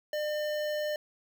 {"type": "tone with notch filter", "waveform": "square", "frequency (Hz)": 602, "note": "D5", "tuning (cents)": 43, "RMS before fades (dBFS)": -32, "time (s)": [0.13, 0.96], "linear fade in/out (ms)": 2, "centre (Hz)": 9300, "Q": 1, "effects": []}